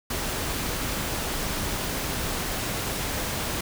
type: noise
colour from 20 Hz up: pink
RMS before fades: -29 dBFS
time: 0.1-3.61 s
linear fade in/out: 5 ms
effects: none